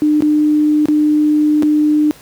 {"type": "tone with dropouts", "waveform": "sine", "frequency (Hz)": 301.3, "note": "D4", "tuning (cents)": 44, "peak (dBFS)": -9, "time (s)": [0.02, 2.11], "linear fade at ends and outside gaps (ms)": 0, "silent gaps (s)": [[0.206, 0.222], [0.856, 0.885], [1.624, 1.631]], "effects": ["pink hiss -41 dBFS RMS until 2.21 s", "high-pass 80 Hz 12 dB/octave"]}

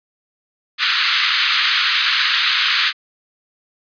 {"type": "band-pass noise", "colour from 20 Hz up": "white", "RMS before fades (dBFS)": -17, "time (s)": [0.78, 2.93], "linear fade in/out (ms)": 50, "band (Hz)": [1200, 4500], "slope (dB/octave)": 48, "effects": ["resampled to 11025 Hz"]}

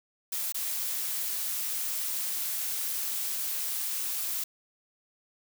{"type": "noise with dropouts", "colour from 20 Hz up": "blue", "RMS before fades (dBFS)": -32, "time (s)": [0.32, 4.44], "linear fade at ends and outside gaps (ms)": 5, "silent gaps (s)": [0.523, 0.544], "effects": []}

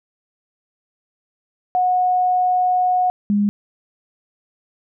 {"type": "tone pair in turn", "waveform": "sine", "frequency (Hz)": [730, 204.8], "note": ["F#5", "G#3"], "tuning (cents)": [-24, -24], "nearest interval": "octave + minor seventh", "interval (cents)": 2200, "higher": "first", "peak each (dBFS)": -14, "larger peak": "neither", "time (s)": [[1.75, 3.1], [3.3, 3.49]], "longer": "first", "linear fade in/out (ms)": 0, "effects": []}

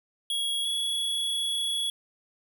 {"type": "tone pair in turn", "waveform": "square", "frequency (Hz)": [3323, 3367], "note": ["G#7", "G#7"], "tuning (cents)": [0, 23], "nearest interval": "unison", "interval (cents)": 23, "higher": "second", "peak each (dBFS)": -27, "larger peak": "neither", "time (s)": [[0.3, 0.65], [0.65, 1.9]], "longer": "second", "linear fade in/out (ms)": 2, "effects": []}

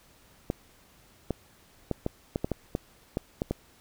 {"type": "clicks", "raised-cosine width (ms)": 2, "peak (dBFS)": -14, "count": 11, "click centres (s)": [0.501, 1.307, 1.913, 2.064, 2.359, 2.445, 2.517, 2.751, 3.171, 3.419, 3.51], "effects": ["pink hiss -59 dBFS RMS until 3.8 s"]}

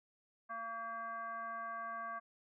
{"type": "tone with frequency modulation", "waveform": "sine", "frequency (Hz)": 1141, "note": "C#6", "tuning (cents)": 50, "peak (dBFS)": -40, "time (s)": [0.49, 2.2], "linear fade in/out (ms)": 20, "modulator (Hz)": 456, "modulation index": 0.91, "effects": []}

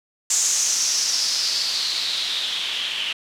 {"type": "noise with low-pass filter sweep", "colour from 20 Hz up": "blue", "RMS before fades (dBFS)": -23, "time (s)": [0.3, 3.13], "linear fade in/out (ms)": 5, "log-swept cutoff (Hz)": [7000, 2900], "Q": 5, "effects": []}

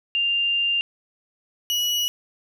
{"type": "tone pair in turn", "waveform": ["sine", "35% pulse"], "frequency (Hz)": [2794, 2924], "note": ["F7", "F#7"], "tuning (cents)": [0, -21], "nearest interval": "minor second", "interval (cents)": 79, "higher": "second", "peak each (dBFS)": -19, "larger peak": "neither", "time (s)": [[0.15, 0.81], [1.7, 2.08]], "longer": "first", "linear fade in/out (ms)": 0, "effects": []}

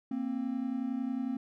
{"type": "tone pair together", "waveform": "triangle", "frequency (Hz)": [233.1, 264.1], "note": ["A#3", "C4"], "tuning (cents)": [0, 16], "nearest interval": "major second", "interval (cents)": 216, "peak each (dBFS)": [-33, -31], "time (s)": [0.11, 1.37], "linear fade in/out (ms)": 5, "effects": []}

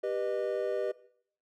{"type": "chord", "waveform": "triangle", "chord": "G augmented", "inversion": "none", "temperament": "just", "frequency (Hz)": [392, 490, 612.5], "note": ["G4", "B4", "D#5"], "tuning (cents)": [0, -14, -27], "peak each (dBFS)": -32, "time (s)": [0.03, 0.92], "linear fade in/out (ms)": 10, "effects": ["noise-tail reverb RT60 0.6 s tail -18 dB re dry"]}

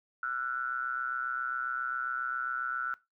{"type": "ring-modulated tone", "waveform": "triangle", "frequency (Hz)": 63.7, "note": "C2", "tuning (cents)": -46, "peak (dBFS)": -26, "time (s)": [0.23, 2.94], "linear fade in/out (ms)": 0, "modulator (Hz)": 1410, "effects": ["noise-tail reverb RT60 0.2 s tail -18 dB re dry"]}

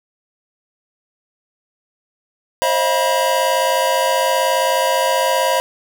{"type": "tone cluster", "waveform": "square", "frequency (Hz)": [533, 628, 687, 971], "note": ["C5", "D#5", "F5", "B5"], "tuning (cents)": [32, 16, -29, -30], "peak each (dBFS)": [-20, -22, -24, -19], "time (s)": [2.62, 5.6], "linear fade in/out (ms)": 0, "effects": []}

